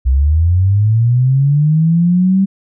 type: linear sweep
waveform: sine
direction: up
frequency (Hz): 61.74 to 196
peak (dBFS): -8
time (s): 0.05-2.46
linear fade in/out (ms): 20
effects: none